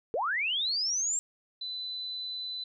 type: linear sweep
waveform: sine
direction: up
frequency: 400.9 to 7540 Hz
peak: -27 dBFS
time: 0.14-1.19 s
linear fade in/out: 0 ms
type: tone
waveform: sine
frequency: 4005 Hz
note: B7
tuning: 23 cents sharp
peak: -34 dBFS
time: 1.61-2.64 s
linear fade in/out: 5 ms
effects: none